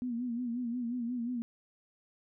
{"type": "tone with vibrato", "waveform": "sine", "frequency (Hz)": 241, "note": "B3", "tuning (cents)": -42, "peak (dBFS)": -32, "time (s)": [0.02, 1.42], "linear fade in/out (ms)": 0, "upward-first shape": "sine", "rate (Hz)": 5.6, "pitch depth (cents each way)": 77, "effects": []}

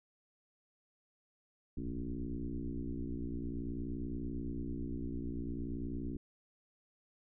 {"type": "tone with frequency modulation", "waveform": "sine", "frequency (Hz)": 146.83, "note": "D3", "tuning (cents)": 0, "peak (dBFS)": -36, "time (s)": [1.77, 6.17], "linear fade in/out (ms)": 5, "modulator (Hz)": 60.5, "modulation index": 3, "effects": []}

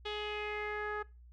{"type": "tone with low-pass filter sweep", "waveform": "sawtooth", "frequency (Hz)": 419.9, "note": "G#4", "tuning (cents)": 19, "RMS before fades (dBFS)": -38, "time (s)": [0.05, 1.03], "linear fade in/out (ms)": 10, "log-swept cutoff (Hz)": [3400, 1500], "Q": 4, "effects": ["noise-tail reverb RT60 0.3 s tail -23 dB re dry", "added 60 Hz sine -53 dBFS peak until 1.32 s"]}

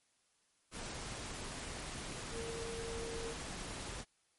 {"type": "tone in noise", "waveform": "sine", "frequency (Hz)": 459.5, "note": "A#4", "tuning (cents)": -25, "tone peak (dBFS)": -42, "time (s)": [2.31, 3.36], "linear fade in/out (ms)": 50, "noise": "pink", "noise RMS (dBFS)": -44, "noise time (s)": [0.71, 4.05], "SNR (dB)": -1, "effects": ["white hiss -75 dBFS RMS until 4.38 s", "MP3 48 kbps"]}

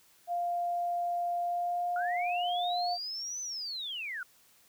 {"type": "tone with pitch glide", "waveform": "sine", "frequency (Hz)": [698.5, 709.1], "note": ["F5", "F5"], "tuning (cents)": [0, 26], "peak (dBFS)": -29, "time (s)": [0.27, 2.98], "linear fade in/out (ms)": 50, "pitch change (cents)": 26, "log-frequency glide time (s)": [1.42, 2.08]}
{"type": "linear two-way sweep", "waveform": "sine", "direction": "up then down", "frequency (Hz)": [1387, 6130, 1387], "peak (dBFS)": -35, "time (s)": [1.96, 4.23], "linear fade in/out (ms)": 2, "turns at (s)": 3.41}
{"effects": ["white hiss -63 dBFS RMS until 4.68 s"]}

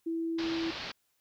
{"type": "tone", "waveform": "sine", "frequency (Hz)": 329.6, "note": "E4", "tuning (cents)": 0, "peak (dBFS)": -30, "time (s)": [0.06, 0.71], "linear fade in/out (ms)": 10}
{"type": "low-pass noise", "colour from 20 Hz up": "white", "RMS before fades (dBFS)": -40, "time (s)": [0.38, 0.92], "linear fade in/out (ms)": 10, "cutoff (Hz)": 4900, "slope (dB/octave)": 48}
{"effects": ["white hiss -75 dBFS RMS until 1.2 s"]}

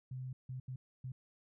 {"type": "tone bursts at uneven times", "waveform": "sine", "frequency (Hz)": 128.7, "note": "C3", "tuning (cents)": -28, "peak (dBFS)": -40, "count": 4, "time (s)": [[0.11, 0.33], [0.49, 0.6], [0.68, 0.76], [1.04, 1.12]], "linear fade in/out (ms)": 5, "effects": []}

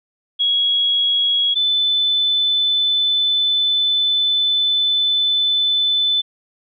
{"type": "tone pair in turn", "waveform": "sine", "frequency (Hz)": [3322, 3510], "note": ["G#7", "A7"], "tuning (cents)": [0, -5], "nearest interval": "minor second", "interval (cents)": 95, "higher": "second", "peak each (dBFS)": -14, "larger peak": "neither", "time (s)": [[0.39, 1.55], [1.55, 6.22]], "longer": "second", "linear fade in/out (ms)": 20, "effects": []}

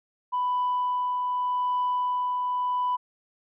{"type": "tone with tremolo", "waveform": "sine", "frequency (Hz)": 993, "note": "B5", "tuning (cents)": 9, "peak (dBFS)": -21, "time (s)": [0.32, 2.97], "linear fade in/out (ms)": 20, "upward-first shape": "triangle", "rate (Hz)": 0.84, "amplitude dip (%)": 30, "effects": ["tanh soft clip ceiling -20 dBFS"]}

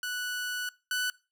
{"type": "tone pair in turn", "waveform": "sawtooth", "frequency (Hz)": [1480, 1491.2], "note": ["F#6", "F#6"], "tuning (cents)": [0, 13], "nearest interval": "unison", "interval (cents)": 13, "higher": "second", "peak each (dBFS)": [-28, -24], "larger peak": "second", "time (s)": [[0.03, 0.69], [0.91, 1.1]], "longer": "first", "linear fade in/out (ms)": 2, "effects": ["noise-tail reverb RT60 0.3 s tail -21 dB re dry"]}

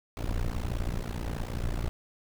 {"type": "noise with amplitude modulation", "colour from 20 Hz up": "brown", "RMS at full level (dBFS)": -27, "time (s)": [0.17, 1.89], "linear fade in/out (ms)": 0, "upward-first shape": "sine", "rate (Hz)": 58.7, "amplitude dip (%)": 95, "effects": []}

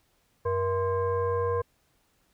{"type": "tone with frequency modulation", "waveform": "sine", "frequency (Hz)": 475.4, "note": "A#4", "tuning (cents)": 34, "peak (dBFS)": -24, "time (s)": [0.45, 1.62], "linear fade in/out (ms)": 10, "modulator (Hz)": 568, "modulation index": 0.92, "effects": ["pink hiss -69 dBFS RMS until 2.33 s"]}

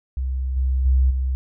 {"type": "tone with level steps", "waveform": "sine", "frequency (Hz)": 65, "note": "C2", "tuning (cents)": -11, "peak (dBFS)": [-21, -17, -13, -19], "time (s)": [0.17, 1.35], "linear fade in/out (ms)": 0, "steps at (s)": [0.56, 0.85, 1.1], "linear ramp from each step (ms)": 10, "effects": []}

